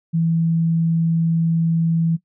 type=tone; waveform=sine; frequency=164.9 Hz; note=E3; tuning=1 cent sharp; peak=-15 dBFS; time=0.13-2.17 s; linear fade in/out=20 ms; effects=noise-tail reverb RT60 0.1 s tail -18 dB re dry